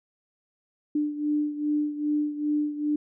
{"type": "beating tone pair", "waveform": "sine", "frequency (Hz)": [296.9, 299.4], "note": ["D4", "D4"], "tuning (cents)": [19, 33], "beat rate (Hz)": 2.5, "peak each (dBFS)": [-25, -30], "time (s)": [0.95, 2.96], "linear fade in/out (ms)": 5, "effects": []}